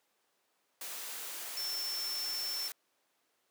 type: tone in noise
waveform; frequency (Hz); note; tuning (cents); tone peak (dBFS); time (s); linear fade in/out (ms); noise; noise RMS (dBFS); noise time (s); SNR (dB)
sine; 5380; E8; +34; -35; 1.57-2.68; 2; white; -42; 0.81-2.72; +4
effects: pink hiss -75 dBFS RMS until 3.5 s + high-pass 400 Hz 12 dB/octave